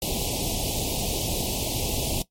pink band-stop noise, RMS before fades -27 dBFS, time 0.02-2.22 s, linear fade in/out 2 ms, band 850 to 2600 Hz, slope 48 dB/octave, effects noise-tail reverb RT60 0.1 s tail -17 dB re dry + MP3 64 kbps

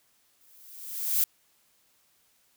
violet noise with exponential growth, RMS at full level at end -22 dBFS, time 0.41-1.24 s, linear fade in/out 2 ms, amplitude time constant 180 ms, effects white hiss -67 dBFS RMS until 2.56 s

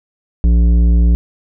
sine tone with tanh clipping, 58.27 Hz, A#1, in tune, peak -9 dBFS, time 0.44-1.15 s, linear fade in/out 0 ms, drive 11 dB, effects none

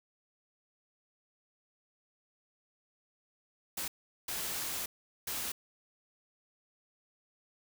white noise bursts at uneven times, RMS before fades -37 dBFS, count 3, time 3.77-3.88 / 4.28-4.86 / 5.27-5.52 s, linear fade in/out 5 ms, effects none

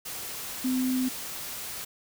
sine tone in noise, 256.2 Hz, C4, 36 cents flat, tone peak -24 dBFS, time 0.64-1.09 s, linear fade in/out 10 ms, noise white, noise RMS -37 dBFS, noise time 0.05-1.85 s, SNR +10 dB, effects none

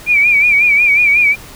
sine tone with vibrato, 2349 Hz, D7, in tune, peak -7 dBFS, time 0.06-1.36 s, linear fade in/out 50 ms, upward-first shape sine, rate 5.5 Hz, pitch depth 79 cents each way, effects pink hiss -35 dBFS RMS until 1.55 s

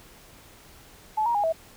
sine tone with pitch steps, 863 / 943 / 821 / 649 Hz, A5 / A#5 / G#5 / E5, -34 / +20 / -20 / -27 cents, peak -21 dBFS, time 1.17-1.526 s, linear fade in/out 10 ms, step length 89 ms, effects pink hiss -51 dBFS RMS until 1.76 s

